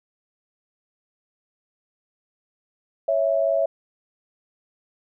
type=tone pair together; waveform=sine; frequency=554.4 / 659.3 Hz; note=C#5 / E5; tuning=0 / 0 cents; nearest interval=minor third; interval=300 cents; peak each=-22 / -20 dBFS; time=3.08-3.66 s; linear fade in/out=5 ms; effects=none